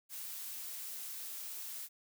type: noise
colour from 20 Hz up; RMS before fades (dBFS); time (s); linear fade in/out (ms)
blue; -44; 0.09-1.89; 50
effects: none